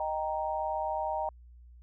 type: chord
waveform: sine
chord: Eb major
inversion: none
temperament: equal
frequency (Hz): 622.3 / 784 / 932.3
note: Eb5 / G5 / Bb5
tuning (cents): 0 / 0 / 0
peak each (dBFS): -34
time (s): 0-1.29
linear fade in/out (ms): 2
effects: added 60 Hz sine -50 dBFS peak until 1.82 s